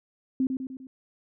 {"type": "tone with echo", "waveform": "sine", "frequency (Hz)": 261.6, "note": "C4", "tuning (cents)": 0, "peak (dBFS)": -21, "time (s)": [0.4, 0.47], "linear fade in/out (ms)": 2, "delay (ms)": 100, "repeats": 4, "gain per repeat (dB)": -5, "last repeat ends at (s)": 0.87, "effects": []}